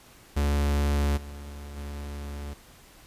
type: tone with level steps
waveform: 45% pulse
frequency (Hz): 71.9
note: D2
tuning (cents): -36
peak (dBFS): -22 / -38 / -34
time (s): 0.36-2.54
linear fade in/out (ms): 10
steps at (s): 1.16 / 1.76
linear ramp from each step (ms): 20
effects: pink hiss -53 dBFS RMS until 3.06 s + resampled to 32000 Hz